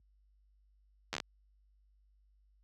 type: slowing click train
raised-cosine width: 0.2 ms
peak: -18 dBFS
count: 6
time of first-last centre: 1.13-1.202 s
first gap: 10 ms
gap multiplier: 1.18
effects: added 50 Hz sine -53 dBFS peak until 2.63 s + high-pass 100 Hz 12 dB/octave